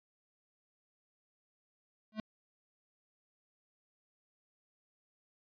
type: tone with exponential growth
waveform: square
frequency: 216.4 Hz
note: A3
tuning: 29 cents flat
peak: -33 dBFS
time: 2.12-2.2 s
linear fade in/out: 2 ms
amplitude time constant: 17 ms
effects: resampled to 11025 Hz